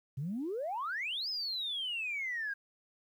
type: exponential two-way sweep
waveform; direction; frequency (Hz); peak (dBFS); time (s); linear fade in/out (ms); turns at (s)
sine; up then down; 125.7 to 5200 to 1591; -33; 0.17-2.54; 10; 1.29
effects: tanh soft clip ceiling -29 dBFS + 11-bit